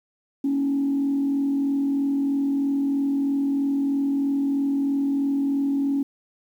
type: tone with frequency modulation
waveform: sine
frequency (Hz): 277.8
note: C#4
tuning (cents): +4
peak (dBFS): -19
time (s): 0.44-6.03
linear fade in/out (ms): 5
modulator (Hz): 43.1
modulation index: 0.36
effects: tanh soft clip ceiling -15 dBFS + 9-bit